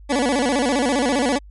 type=tone with vibrato; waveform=20% pulse; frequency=263.9 Hz; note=C4; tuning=15 cents sharp; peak=-12 dBFS; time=0.09-1.39 s; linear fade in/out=20 ms; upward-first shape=square; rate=15 Hz; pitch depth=140 cents each way; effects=added 50 Hz sine -39 dBFS peak until 1.5 s + MP3 48 kbps